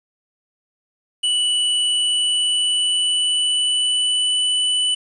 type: tone with pitch glide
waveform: square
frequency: 2960 to 2984 Hz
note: F#7 to F#7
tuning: 0 to +14 cents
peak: -17 dBFS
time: 1.23-4.95 s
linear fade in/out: 10 ms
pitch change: +14 cents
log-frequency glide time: 1.9-4.41 s
effects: resampled to 24000 Hz + 8-bit